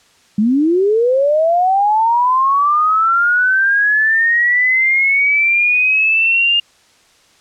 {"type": "linear sweep", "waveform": "sine", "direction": "up", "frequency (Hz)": [199.5, 2829], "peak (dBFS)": -10, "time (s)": [0.38, 6.6], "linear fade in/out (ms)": 5, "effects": ["white hiss -51 dBFS RMS until 7.4 s", "low-pass 7000 Hz 12 dB/octave"]}